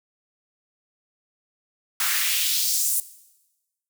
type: noise with high-pass filter sweep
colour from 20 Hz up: white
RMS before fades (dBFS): -23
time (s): 2-3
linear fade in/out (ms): 2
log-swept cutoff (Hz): 1200 to 9300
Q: 1.7
effects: noise-tail reverb RT60 1.0 s tail -17 dB re dry